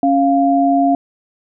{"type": "tone pair together", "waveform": "sine", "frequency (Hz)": [276.6, 697], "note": ["C#4", "F5"], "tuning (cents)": [-4, -4], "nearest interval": "octave + major third", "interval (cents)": 1600, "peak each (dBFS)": -13, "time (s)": [0.03, 0.95], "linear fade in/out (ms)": 2, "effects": []}